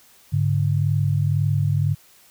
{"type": "tone pair together", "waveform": "sine", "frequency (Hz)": [102.4, 144.33], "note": ["G#2", "D3"], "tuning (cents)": [-24, -30], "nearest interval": "tritone", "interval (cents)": 594, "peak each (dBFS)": -20, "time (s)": [0.32, 1.95], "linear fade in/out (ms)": 20, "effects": ["white hiss -53 dBFS RMS until 2.3 s"]}